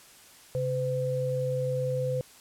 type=tone pair together; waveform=sine; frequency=134.3 / 508.1 Hz; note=C3 / B4; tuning=+46 / +49 cents; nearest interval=octave + major seventh; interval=2303 cents; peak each=-30 / -28 dBFS; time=0.55-2.21 s; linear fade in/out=0 ms; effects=white hiss -53 dBFS RMS until 2.4 s + low-pass 12000 Hz 12 dB/octave